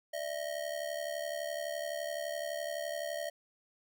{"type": "ring-modulated tone", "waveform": "square", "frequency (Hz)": 628, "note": "D#5", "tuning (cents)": 16, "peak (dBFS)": -33, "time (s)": [0.13, 3.3], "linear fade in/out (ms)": 10, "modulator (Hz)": 35.9, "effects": []}